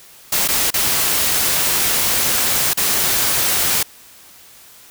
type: noise with dropouts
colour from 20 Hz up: white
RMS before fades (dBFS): -17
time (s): 0.32-3.83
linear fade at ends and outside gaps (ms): 5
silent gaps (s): 0.478-0.485 / 0.705-0.739 / 2.735-2.772
effects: white hiss -44 dBFS RMS until 4.9 s